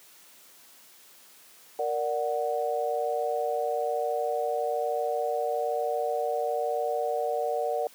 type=chord; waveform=sine; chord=Bb augmented; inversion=none; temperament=equal; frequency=466.2 / 587.3 / 740 Hz; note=Bb4 / D5 / F#5; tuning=0 / 0 / 0 cents; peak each=-30 dBFS; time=1.79-7.87 s; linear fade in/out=2 ms; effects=white hiss -54 dBFS RMS until 7.94 s + high-pass 200 Hz 12 dB/octave